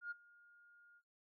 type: tone with ADSR envelope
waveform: sine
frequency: 1421 Hz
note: F6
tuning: 30 cents sharp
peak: -39 dBFS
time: 0.01-1.02 s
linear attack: 100 ms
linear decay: 20 ms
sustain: -24 dB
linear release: 52 ms
effects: noise-tail reverb RT60 0.3 s tail -24 dB re dry + tanh soft clip ceiling -35 dBFS